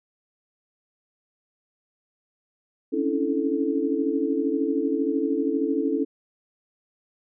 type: tone cluster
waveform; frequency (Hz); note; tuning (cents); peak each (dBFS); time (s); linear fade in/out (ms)
sine; 273.2 / 286.1 / 328 / 437.8; C#4 / D4 / E4 / A4; -25 / -45 / -9 / -9; -27; 2.92-6.05; 20
effects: none